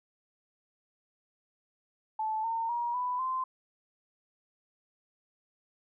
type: tone with pitch steps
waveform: sine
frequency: 872 / 910.6 / 950.9 / 993 / 1037 Hz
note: A5 / A#5 / A#5 / B5 / C6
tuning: -16 / -41 / +34 / +9 / -16 cents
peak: -29 dBFS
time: 2.19-3.44 s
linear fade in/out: 5 ms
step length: 250 ms
effects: none